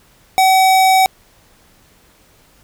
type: tone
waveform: square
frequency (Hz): 758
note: F#5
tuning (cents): +42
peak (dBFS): -9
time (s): 0.38-1.06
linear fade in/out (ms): 0
effects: pink hiss -51 dBFS RMS until 2.63 s